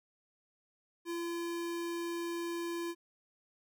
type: tone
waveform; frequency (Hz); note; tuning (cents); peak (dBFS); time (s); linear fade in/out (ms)
square; 340.7; F4; -43; -36; 1.05-2.95; 50
effects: none